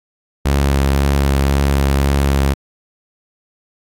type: tone with vibrato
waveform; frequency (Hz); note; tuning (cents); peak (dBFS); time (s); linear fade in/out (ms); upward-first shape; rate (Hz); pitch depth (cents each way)
sawtooth; 69.3; C#2; 0; -8; 0.45-2.54; 10; sine; 1.9; 15
effects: AAC 64 kbps